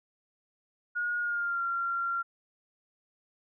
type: tone with pitch glide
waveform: sine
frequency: 1439 to 1378 Hz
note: F#6 to F6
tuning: -49 to -24 cents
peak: -28 dBFS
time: 0.95-2.23 s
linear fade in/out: 20 ms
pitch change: -75 cents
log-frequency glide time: 1.19-1.62 s
effects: none